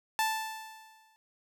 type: tone with exponential decay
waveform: sawtooth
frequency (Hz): 880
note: A5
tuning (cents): 0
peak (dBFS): -21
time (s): 0.19-1.16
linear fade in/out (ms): 0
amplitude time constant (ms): 210
effects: none